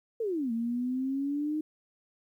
sine exponential two-way sweep, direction down then up, 474.7 to 226.3 to 310.8 Hz, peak -28 dBFS, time 0.2-1.61 s, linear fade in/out 5 ms, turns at 0.52 s, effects 11-bit

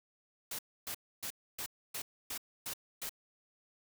white noise bursts, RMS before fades -40 dBFS, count 8, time 0.51-3.094 s, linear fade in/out 5 ms, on 78 ms, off 280 ms, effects none

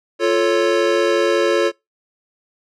square chord, F augmented, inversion none, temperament equal, 349.2 / 440 / 554.4 Hz, F4 / A4 / C#5, 0 / 0 / 0 cents, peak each -19 dBFS, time 0.19-1.72 s, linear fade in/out 50 ms, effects noise-tail reverb RT60 0.2 s tail -24 dB re dry + low-pass 5000 Hz 12 dB/octave

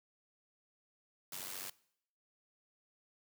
white noise with amplitude modulation, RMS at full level -41 dBFS, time 1.32-1.7 s, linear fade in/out 5 ms, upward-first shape sine, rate 94.3 Hz, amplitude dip 75%, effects noise-tail reverb RT60 0.7 s tail -22 dB re dry + high-pass 100 Hz 12 dB/octave

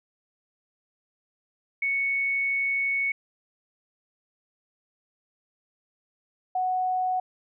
sine tone pair in turn, 2217 / 739.8 Hz, C#7 / F#5, 0 / 0 cents, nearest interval octave + perfect fifth, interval 1900 cents, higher first, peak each -23 dBFS, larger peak neither, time 1.82-3.12 / 6.55-7.2 s, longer first, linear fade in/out 5 ms, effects none

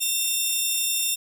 10% pulse tone pair together, 2720 / 3616 Hz, F7 / A7, -46 / +47 cents, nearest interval perfect fourth, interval 493 cents, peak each -19 / -16 dBFS, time 0-1.16 s, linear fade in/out 20 ms, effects none

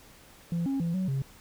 sine tone with pitch steps, 169.9 / 272.4 / 168.7 / 187.1 / 135.4 Hz, F3 / C#4 / E3 / F#3 / C#3, -47 / -30 / +40 / +20 / -40 cents, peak -24 dBFS, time 0.52-1.22 s, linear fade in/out 2 ms, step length 140 ms, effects tanh soft clip ceiling -25 dBFS + pink hiss -54 dBFS RMS until 1.4 s

